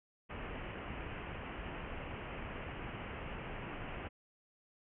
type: low-pass noise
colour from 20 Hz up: pink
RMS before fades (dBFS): -44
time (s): 0.29-4.09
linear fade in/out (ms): 20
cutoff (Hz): 3000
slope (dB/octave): 96
effects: none